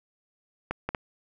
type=clicks; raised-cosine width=0.5 ms; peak=-14 dBFS; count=3; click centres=0.71 / 0.89 / 0.948 s; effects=none